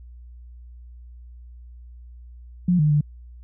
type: tone with pitch steps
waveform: sine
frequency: 178.1 / 151 / 148 Hz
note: F3 / D3 / D3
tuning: +34 / +48 / +14 cents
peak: -15 dBFS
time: 2.68-3.01 s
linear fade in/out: 5 ms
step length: 110 ms
effects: added 60 Hz sine -40 dBFS peak until 3.43 s